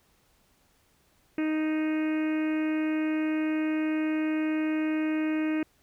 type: harmonic tone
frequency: 311.1 Hz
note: D#4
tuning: in tune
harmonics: 1 / 2 / 3 / 4 / 5 / 6 / 7 / 8 / 9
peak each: -25 / -39 / -47 / -46 / -43 / -44 / -44 / -43 / -51 dBFS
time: 1.38-5.63 s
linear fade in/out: 2 ms
effects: pink hiss -66 dBFS RMS until 5.82 s